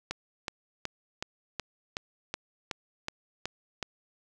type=click train; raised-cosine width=0.2 ms; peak=-15 dBFS; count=11; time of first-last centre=0.11-3.827 s; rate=2.69 Hz; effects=none